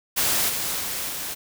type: noise with level steps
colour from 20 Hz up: white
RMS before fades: -22 / -27 / -29 / -31 dBFS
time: 0.16-1.35 s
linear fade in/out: 20 ms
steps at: 0.48 / 0.79 / 1.08 s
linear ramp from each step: 20 ms
effects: none